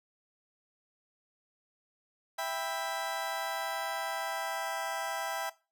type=chord; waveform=30% pulse; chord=E minor; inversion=none; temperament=just; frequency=659.3 / 791.1 / 988.9 Hz; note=E5 / G5 / B5; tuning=0 / +16 / +2 cents; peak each=-34 / -34 / -37 dBFS; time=2.38-5.5 s; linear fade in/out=10 ms; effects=noise-tail reverb RT60 0.3 s tail -19 dB re dry